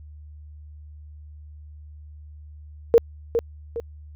sine tone with echo, 465.6 Hz, A#4, 2 cents flat, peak -9 dBFS, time 2.94-2.98 s, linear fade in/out 0 ms, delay 410 ms, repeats 2, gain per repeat -8 dB, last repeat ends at 3.8 s, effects added 75 Hz sine -40 dBFS peak until 4.15 s

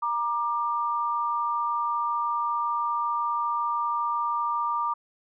sine tone pair together, 943.7 / 1189 Hz, A#5 / D6, +21 / +21 cents, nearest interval major third, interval 400 cents, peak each -28 / -26 dBFS, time 0.02-4.94 s, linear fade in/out 10 ms, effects none

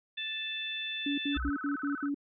harmonic tone, 880 Hz, A5, in tune, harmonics 2 / 3 / 4, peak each -41 / -39 / -36 dBFS, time 0.17-1.38 s, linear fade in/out 10 ms
sine tone bursts, 284.5 Hz, C#4, 45 cents sharp, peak -29 dBFS, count 6, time 1.06-2.145 s, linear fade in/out 5 ms, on 120 ms, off 73 ms
sine tone with vibrato, 1396.9 Hz, F6, in tune, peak -37 dBFS, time 1.32-2.1 s, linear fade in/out 50 ms, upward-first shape square, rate 19 Hz, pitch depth 140 cents each way
sine tone, 62.8 Hz, B1, 30 cents sharp, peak -32 dBFS, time 1.36-1.5 s, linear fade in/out 10 ms
effects none

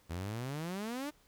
sawtooth exponential sweep, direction up, 80 to 306.2 Hz, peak -33 dBFS, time 0.09-1.11 s, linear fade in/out 20 ms, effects pink hiss -67 dBFS RMS until 1.27 s

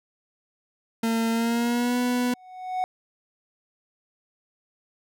40% pulse tone with pitch glide, 227.4 to 246.6 Hz, A#3 to B3, -43 to -2 cents, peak -21 dBFS, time 1.03-2.34 s, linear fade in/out 5 ms, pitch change +141 cents, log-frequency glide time 1.31-1.98 s
triangle tone with exponential growth, 740 Hz, F#5, in tune, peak -19 dBFS, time 2.19-2.84 s, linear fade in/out 0 ms, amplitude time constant 140 ms
effects none

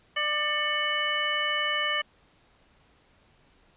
harmonic tone with a mistuned harmonic, 596 Hz, D5, 25 cents sharp, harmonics 1 / 2 / 3 / 4 / 5, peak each -36 / -32 / -30 / -32 / -29 dBFS, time 0.16-2.02 s, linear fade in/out 10 ms, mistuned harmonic 4, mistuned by -130 cents, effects pink hiss -62 dBFS RMS until 3.76 s + resampled to 8000 Hz

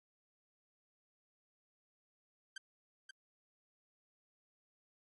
sawtooth tone with echo, 1568 Hz, G6, in tune, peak -40 dBFS, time 2.56-2.58 s, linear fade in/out 5 ms, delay 530 ms, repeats 1, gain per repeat -6 dB, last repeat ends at 3.11 s, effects low-pass 9000 Hz 12 dB/octave + AAC 32 kbps

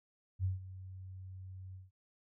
sine tone with ADSR envelope, 93.7 Hz, F#2, 22 cents sharp, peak -29 dBFS, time 0.39-1.91 s, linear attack 52 ms, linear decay 150 ms, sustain -16 dB, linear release 170 ms, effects none

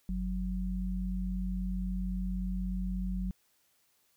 sine tone pair together, 48.17 / 185 Hz, G1 / F#3, -30 / 0 cents, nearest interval octave + major seventh, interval 2330 cents, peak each -33 / -34 dBFS, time 0.09-3.31 s, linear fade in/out 0 ms, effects white hiss -71 dBFS RMS until 4.16 s

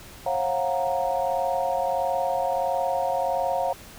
sine chord, Gb major seventh, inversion second, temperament equal with one note detuned, 541.7 / 698.5 / 740 / 932.3 Hz, Db5 / F5 / Gb5 / Bb5, -40 / 0 / 0 / 0 cents, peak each -27 / -27 / -28 / -30 dBFS, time 0.26-3.73 s, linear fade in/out 5 ms, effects pink hiss -45 dBFS RMS until 3.98 s

